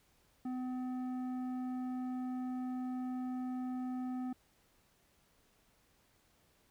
triangle tone with tanh clipping, 253.5 Hz, B3, 45 cents sharp, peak -38 dBFS, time 0.45-4.33 s, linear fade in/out 5 ms, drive 14 dB, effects pink hiss -71 dBFS RMS until 6.7 s

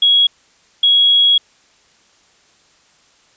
sine tone pair in turn, 3322 / 3322 Hz, G#7 / G#7, 0 / 0 cents, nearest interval unison, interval 0 cents, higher neither, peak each -8 dBFS, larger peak neither, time 0.02-0.27 / 0.83-1.38 s, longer second, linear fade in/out 5 ms, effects white hiss -53 dBFS RMS until 3.36 s + resampled to 16000 Hz

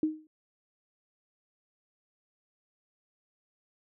sine tone with exponential decay, 311.1 Hz, D#4, in tune, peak -21 dBFS, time 0.03-0.27 s, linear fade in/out 2 ms, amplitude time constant 51 ms, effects none

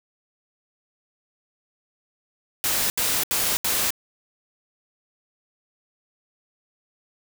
white noise bursts, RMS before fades -23 dBFS, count 4, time 2.64-3.905 s, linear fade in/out 0 ms, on 260 ms, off 75 ms, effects none

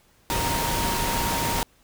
sine tone in noise, 932.3 Hz, A#5, in tune, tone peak -28 dBFS, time 0.3-1.63 s, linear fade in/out 0 ms, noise pink, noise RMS -26 dBFS, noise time 0.3-1.63 s, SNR -5 dB, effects pink hiss -60 dBFS RMS until 1.83 s

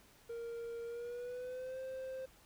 triangle tone with pitch glide, 466.2 to 523.3 Hz, A#4 to C5, 0 to 0 cents, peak -39 dBFS, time 0.29-2.26 s, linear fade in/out 10 ms, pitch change +200 cents, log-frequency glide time 0.85-1.8 s, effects pink hiss -64 dBFS RMS until 2.45 s

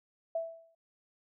sine tone with exponential decay, 659.3 Hz, E5, in tune, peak -28 dBFS, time 0.35-0.75 s, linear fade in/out 5 ms, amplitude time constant 85 ms, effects none

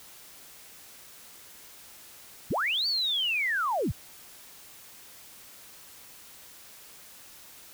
sine linear two-way sweep, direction up then down, 38.6 to 4616 to 38.6 Hz, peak -25 dBFS, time 2.5-3.92 s, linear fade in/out 10 ms, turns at 2.87 s, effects white hiss -50 dBFS RMS until 7.73 s

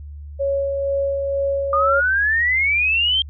sine tone with tremolo, 554.4 Hz, C#5, in tune, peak -17 dBFS, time 0.39-2.01 s, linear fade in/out 20 ms, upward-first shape sine, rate 2.1 Hz, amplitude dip 30%
sine exponential sweep, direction up, 1200 to 3202 Hz, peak -15 dBFS, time 1.73-3.22 s, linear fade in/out 2 ms
effects added 73 Hz sine -32 dBFS peak until 3.29 s

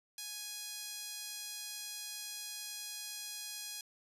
sawtooth tone with high-pass filter, 830.6 Hz, G#5, in tune, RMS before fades -44 dBFS, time 0.18-3.81 s, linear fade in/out 2 ms, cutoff 4400 Hz, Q 0.94, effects resampled to 32000 Hz

